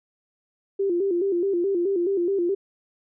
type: tone with vibrato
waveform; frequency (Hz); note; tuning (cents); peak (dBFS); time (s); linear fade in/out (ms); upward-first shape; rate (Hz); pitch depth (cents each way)
sine; 369.9; F#4; 0; -20; 0.79-2.55; 10; square; 4.7; 110
effects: none